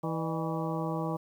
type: harmonic tone with a mistuned harmonic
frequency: 162.6 Hz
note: E3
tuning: 23 cents flat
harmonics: 1 / 2 / 3 / 4 / 5 / 6 / 7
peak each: -33 / -36 / -38 / -39 / -40 / -41 / -41 dBFS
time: 0.03-1.17 s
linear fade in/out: 10 ms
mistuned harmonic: 4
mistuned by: -110 cents
effects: 10-bit